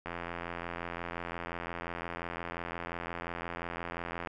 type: click train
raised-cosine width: 0.5 ms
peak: -22 dBFS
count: 362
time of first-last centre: 0.06-4.272 s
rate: 85.7 Hz
effects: none